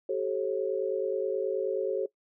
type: tone cluster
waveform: sine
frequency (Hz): 382.4 / 431.8 / 541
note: G4 / A4 / C#5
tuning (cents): -43 / -33 / -42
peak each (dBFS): -31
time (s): 0.09-2.06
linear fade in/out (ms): 5
effects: noise-tail reverb RT60 0.1 s tail -20 dB re dry